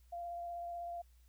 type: tone with vibrato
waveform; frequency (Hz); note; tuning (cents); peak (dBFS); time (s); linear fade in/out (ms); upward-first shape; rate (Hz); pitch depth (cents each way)
sine; 692; F5; -16; -40; 0.12-1.02; 10; sine; 16; 12
effects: added 60 Hz sine -61 dBFS peak until 1.28 s + white hiss -75 dBFS RMS until 1.28 s